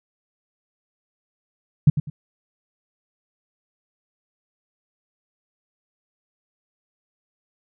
sine tone with echo, 146.83 Hz, D3, in tune, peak -7 dBFS, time 1.87-1.9 s, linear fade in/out 5 ms, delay 100 ms, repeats 2, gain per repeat -11 dB, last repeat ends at 2.1 s, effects none

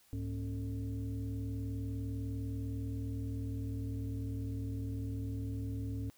sine tone with frequency modulation, 104.9 Hz, G#2, 18 cents sharp, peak -35 dBFS, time 0.13-6.1 s, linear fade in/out 0 ms, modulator 170 Hz, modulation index 1, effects white hiss -66 dBFS RMS until 6.17 s

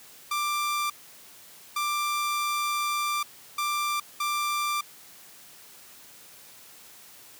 sawtooth tone bursts at uneven times, 1182 Hz, D6, 11 cents sharp, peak -22 dBFS, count 4, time 0.31-0.9 / 1.76-3.23 / 3.58-4 / 4.2-4.81 s, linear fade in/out 5 ms, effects white hiss -50 dBFS RMS until 7.39 s + high-pass 80 Hz 12 dB/octave

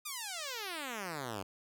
5% pulse exponential sweep, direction down, 1244.5 to 91 Hz, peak -27 dBFS, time 0.05-1.43 s, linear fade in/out 10 ms, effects none

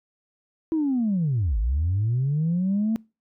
sine linear two-way sweep, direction down then up, 329.6 to 48.66 to 227.7 Hz, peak -19 dBFS, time 0.72-2.96 s, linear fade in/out 0 ms, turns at 1.58 s, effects noise-tail reverb RT60 0.3 s tail -26 dB re dry + tanh soft clip ceiling -17 dBFS

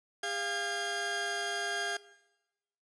sawtooth tone cluster, 405.4 / 696 / 1620 Hz, G#4 / F5 / G#6, -42 / -6 / -43 cents, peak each -36 / -34 / -31 dBFS, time 0.23-1.97 s, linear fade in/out 5 ms, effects noise-tail reverb RT60 1.0 s tail -19 dB re dry + resampled to 22050 Hz

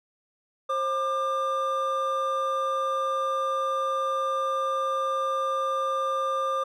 triangle tone pair together, 533 / 1196.5 Hz, C5 / D6, +32 / +32 cents, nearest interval octave + major second, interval 1400 cents, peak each -27 / -24 dBFS, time 0.69-6.64 s, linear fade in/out 10 ms, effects none

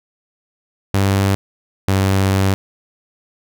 sawtooth tone pair in turn, 98 / 96.59 Hz, G2 / G2, 0 / -25 cents, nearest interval unison, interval 25 cents, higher first, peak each -9 dBFS, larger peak neither, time 0.94-1.35 / 1.88-2.54 s, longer second, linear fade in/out 0 ms, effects none

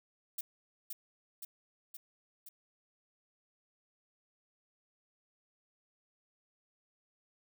violet noise with echo, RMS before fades -38 dBFS, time 0.38-0.41 s, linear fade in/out 5 ms, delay 520 ms, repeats 4, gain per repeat -3 dB, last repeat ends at 2.49 s, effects none

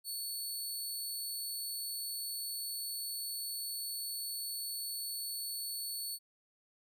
15% pulse tone, 4435 Hz, C#8, in tune, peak -31 dBFS, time 0.04-6.19 s, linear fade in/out 50 ms, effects none

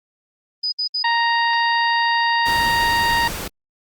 sine tone bursts, 4978 Hz, D#8, in tune, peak -19 dBFS, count 3, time 0.63-1.033 s, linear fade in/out 10 ms, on 93 ms, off 62 ms
harmonic tone, 933 Hz, A#5, 1 cent sharp, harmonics 1 / 2 / 3 / 4 / 5, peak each -18 / -20 / -28 / -29 / -28 dBFS, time 1.04-3.28 s, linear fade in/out 5 ms
pink noise, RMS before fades -28 dBFS, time 2.46-3.48 s, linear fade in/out 5 ms
effects Opus 24 kbps

